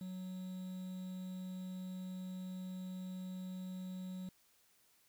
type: tone with quantisation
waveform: triangle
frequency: 185 Hz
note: F#3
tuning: in tune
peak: -40 dBFS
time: 0.01-4.29 s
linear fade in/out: 2 ms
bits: 10
effects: white hiss -71 dBFS RMS until 5.08 s